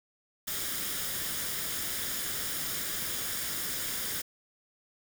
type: noise with comb filter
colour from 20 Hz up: white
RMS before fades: -34 dBFS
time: 0.47-4.22 s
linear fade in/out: 10 ms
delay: 0.58 ms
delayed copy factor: +0.5
effects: none